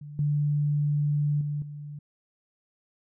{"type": "tone with level steps", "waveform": "sine", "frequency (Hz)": 146.83, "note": "D3", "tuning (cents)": 0, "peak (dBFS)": [-38, -22, -27, -36], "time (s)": [0.01, 1.99], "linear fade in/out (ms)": 5, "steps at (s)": [0.19, 1.41, 1.62], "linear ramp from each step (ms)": 2, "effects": []}